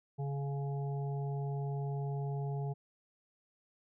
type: harmonic tone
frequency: 140 Hz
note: C#3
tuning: 18 cents sharp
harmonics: 1 / 3 / 5 / 6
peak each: -34 / -44 / -48 / -50 dBFS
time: 0.18-2.74 s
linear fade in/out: 20 ms
effects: none